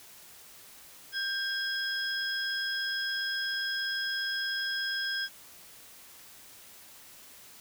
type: tone cluster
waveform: sine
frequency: 1587 / 3300 / 5090 Hz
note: G6 / G#7 / D#8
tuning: +21 / -12 / +39 cents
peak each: -32 / -37 / -35 dBFS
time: 1.12-5.29 s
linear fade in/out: 50 ms
effects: white hiss -52 dBFS RMS until 7.6 s